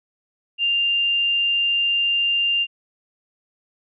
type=tone; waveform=sine; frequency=2794 Hz; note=F7; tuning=in tune; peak=-17 dBFS; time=0.58-2.67 s; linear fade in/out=50 ms; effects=none